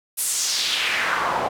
pink noise with band-pass filter sweep, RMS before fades -23 dBFS, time 0.17-1.49 s, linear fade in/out 20 ms, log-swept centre 11000 to 670 Hz, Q 2.3, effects none

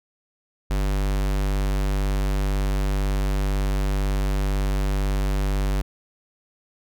square tone, 49 Hz, G1, in tune, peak -21 dBFS, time 0.7-5.82 s, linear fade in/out 10 ms, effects none

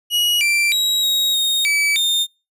40% pulse tone with pitch steps, 2904 / 2353 / 3842 / 3790 / 3716 / 2296 / 3640 Hz, F#7 / D7 / B7 / A#7 / A#7 / D7 / A#7, -33 / +3 / -48 / +28 / -6 / -40 / -42 cents, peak -14 dBFS, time 0.1-2.27 s, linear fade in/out 50 ms, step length 310 ms, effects noise-tail reverb RT60 0.3 s tail -26 dB re dry + resampled to 32000 Hz

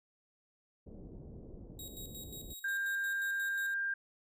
pink low-pass noise, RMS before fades -49 dBFS, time 0.86-2.54 s, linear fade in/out 10 ms, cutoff 480 Hz, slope 24 dB/octave
10% pulse tone with tremolo, 3800 Hz, A#7, 33 cents sharp, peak -37 dBFS, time 1.79-3.74 s, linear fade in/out 2 ms, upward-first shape square, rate 5.6 Hz, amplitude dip 60%
sine tone, 1595 Hz, G6, 30 cents sharp, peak -32 dBFS, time 2.64-3.94 s, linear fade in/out 5 ms
effects none

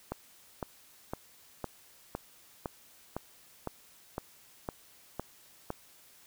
click train, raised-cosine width 1 ms, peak -20 dBFS, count 12, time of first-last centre 0.12-5.704 s, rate 1.97 Hz, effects white hiss -59 dBFS RMS until 6.26 s

